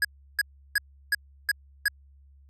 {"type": "tone bursts", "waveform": "square", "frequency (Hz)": 1661.2, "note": "G#6", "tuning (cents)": 0, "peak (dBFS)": -21, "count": 6, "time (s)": [0.02, 1.882], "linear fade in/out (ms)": 2, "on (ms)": 27, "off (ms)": 340, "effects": ["added 69 Hz sine -52 dBFS peak until 2.49 s", "AAC 64 kbps"]}